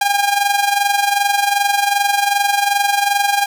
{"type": "tone with amplitude modulation", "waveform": "sawtooth", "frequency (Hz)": 807, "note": "G#5", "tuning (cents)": -50, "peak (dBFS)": -7, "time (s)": [0.01, 3.46], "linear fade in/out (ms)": 5, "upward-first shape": "sine", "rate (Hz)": 22.6, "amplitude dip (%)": 65, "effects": ["8-bit"]}